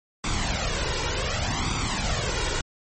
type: noise with flanger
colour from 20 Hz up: pink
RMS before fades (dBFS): -26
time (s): 0.24-2.61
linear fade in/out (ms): 2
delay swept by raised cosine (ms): 0.84 to 2.14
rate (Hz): 0.67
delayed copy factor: +0.6
effects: MP3 32 kbps